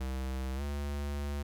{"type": "tone with pitch glide", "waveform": "square", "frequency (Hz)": [65.41, 71.74], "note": ["C2", "D2"], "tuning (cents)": [0, -40], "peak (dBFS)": -34, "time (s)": [0, 1.43], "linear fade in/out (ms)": 10, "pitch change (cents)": 160, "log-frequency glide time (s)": [0.55, 0.62], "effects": []}